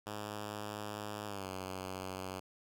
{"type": "tone with pitch glide", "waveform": "5% pulse", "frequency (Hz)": [104.4, 94.09], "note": ["G#2", "F#2"], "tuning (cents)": [10, 30], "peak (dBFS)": -29, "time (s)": [0.06, 2.4], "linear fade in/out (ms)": 10, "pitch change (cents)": -180, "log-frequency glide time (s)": [1.26, 1.48], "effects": []}